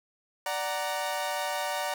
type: chord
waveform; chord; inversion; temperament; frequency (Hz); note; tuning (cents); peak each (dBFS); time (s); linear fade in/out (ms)
sawtooth; D augmented; none; equal with one note detuned; 587.3 / 744.7 / 932.3; D5 / F#5 / A#5; 0 / +11 / 0; -30; 0.46-1.94; 2
effects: none